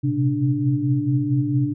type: tone cluster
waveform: sine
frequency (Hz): 115.9 / 128.3 / 132.8 / 293.9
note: A#2 / C3 / C3 / D4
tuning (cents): -10 / -34 / +26 / +1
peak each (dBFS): -29 / -23 / -22 / -22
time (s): 0.03-1.74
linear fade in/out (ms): 20
effects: none